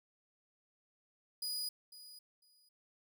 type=tone with echo; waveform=sawtooth; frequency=4932 Hz; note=D#8; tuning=16 cents flat; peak=-34 dBFS; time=1.42-1.69 s; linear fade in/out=5 ms; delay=500 ms; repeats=2; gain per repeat=-15 dB; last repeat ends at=2.69 s; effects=none